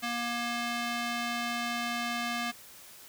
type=tone with band-pass filter; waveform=square; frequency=237.5 Hz; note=A#3; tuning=33 cents sharp; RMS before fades=-33 dBFS; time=0.02-2.52 s; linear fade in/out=20 ms; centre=2500 Hz; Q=0.63; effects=white hiss -51 dBFS RMS until 3.08 s